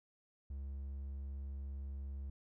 triangle tone, 68.7 Hz, C#2, 15 cents flat, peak -39 dBFS, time 0.5-2.3 s, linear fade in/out 5 ms, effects none

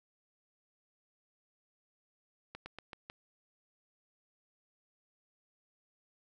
slowing click train, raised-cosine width 0.3 ms, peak -28 dBFS, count 5, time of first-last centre 2.55-3.099 s, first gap 110 ms, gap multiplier 1.15, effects none

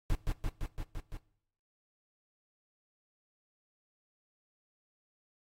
brown noise with echo, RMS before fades -28 dBFS, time 0.1-0.15 s, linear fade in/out 0 ms, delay 170 ms, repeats 6, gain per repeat -2 dB, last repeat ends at 1.17 s, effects noise-tail reverb RT60 0.7 s tail -20 dB re dry + AAC 48 kbps

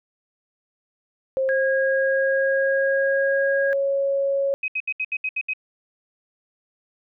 sine tone with pitch glide, 530 to 552.2 Hz, C5 to C#5, +22 to -7 cents, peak -19 dBFS, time 1.37-4.54 s, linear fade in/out 0 ms, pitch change +71 cents, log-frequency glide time 1.48-3.62 s
sine tone, 1638 Hz, G#6, 24 cents flat, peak -23 dBFS, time 1.49-3.73 s, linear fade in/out 0 ms
sine tone bursts, 2527 Hz, D#7, 26 cents sharp, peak -22 dBFS, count 8, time 4.63-5.535 s, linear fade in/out 5 ms, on 51 ms, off 71 ms
effects none

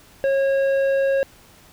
sine tone with tanh clipping, 545 Hz, C#5, 29 cents flat, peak -18 dBFS, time 0.24-1.23 s, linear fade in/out 0 ms, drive 9 dB, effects pink hiss -50 dBFS RMS until 1.72 s

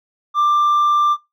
triangle tone with hard clipping, 1184 Hz, D6, 14 cents sharp, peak -11 dBFS, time 0.34-1.17 s, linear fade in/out 50 ms, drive 1 dB, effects noise-tail reverb RT60 0.2 s tail -20 dB re dry

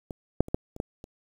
clicks, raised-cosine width 2 ms, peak -22 / -6 / -26 / -11 / -28 / -15 / -29 dBFS, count 7, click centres 0.108 / 0.406 / 0.484 / 0.545 / 0.764 / 0.801 / 1.041 s, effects 8-bit

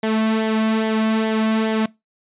sawtooth tone with flanger, 220 Hz, A3, in tune, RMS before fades -19 dBFS, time 0.03-1.86 s, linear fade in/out 5 ms, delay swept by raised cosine 0.75 to 2.45 ms, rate 2.4 Hz, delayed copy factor -0.55, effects noise-tail reverb RT60 0.2 s tail -22 dB re dry + resampled to 8000 Hz

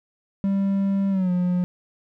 triangle tone with pitch glide, 196.4 to 179.06 Hz, G3 to F3, +4 to +44 cents, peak -17 dBFS, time 0.44-1.64 s, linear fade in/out 0 ms, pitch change -160 cents, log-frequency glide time 1.1-1.31 s, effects none

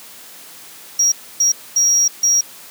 triangle tone bursts at uneven times, 5670 Hz, F8, 25 cents sharp, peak -10 dBFS, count 4, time 0.99-1.12 / 1.4-1.52 / 1.76-2.08 / 2.23-2.41 s, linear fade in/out 5 ms, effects white hiss -39 dBFS RMS until 2.7 s + high-pass 150 Hz 12 dB/octave

